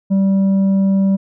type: tone with tanh clipping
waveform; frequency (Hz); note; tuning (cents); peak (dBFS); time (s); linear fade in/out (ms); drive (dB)
sine; 194.2; G3; -16; -12; 0.1-1.17; 20; 5
effects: none